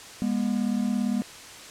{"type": "tone pair together", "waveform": "triangle", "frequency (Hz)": [203.9, 241.6], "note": ["G#3", "B3"], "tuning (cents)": [-32, -38], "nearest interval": "minor third", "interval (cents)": 294, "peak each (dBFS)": -24, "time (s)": [0.22, 1.22], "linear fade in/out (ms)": 0, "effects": ["white hiss -43 dBFS RMS until 1.7 s", "low-pass 8000 Hz 12 dB/octave"]}